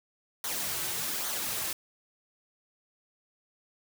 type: noise with flanger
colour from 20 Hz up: white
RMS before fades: -33 dBFS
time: 0.44-1.73 s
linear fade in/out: 2 ms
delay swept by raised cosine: 0.38 to 4.28 ms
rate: 1.2 Hz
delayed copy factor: -0.55
effects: none